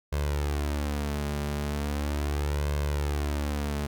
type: tone with flanger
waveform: sawtooth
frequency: 72.8 Hz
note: D2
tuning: 15 cents flat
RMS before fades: -29 dBFS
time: 0.12-3.87 s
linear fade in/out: 10 ms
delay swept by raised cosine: 1.9 to 5 ms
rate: 0.38 Hz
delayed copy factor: +0.6
effects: none